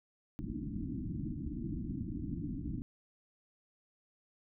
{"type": "low-pass noise", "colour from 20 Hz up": "white", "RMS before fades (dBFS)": -39, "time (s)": [0.39, 2.82], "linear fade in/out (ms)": 0, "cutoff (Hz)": 320, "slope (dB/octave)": 96, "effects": []}